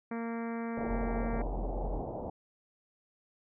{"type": "harmonic tone", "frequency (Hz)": 230.8, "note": "A#3", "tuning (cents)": -17, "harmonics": [1, 2, 3, 4, 5, 6, 7, 8, 9, 10], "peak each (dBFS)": [-35, -41, -45, -47, -49, -51, -52, -53, -54, -55], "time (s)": [0.11, 1.42], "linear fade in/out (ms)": 5}
{"type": "low-pass noise", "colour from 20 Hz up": "white", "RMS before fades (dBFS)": -39, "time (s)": [0.77, 2.3], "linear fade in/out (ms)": 5, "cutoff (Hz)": 830, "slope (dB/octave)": 48}
{"type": "tone", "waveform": "triangle", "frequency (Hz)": 44.28, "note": "F1", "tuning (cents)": 25, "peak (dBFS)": -31, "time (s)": [0.86, 2.03], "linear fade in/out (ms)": 50}
{"effects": []}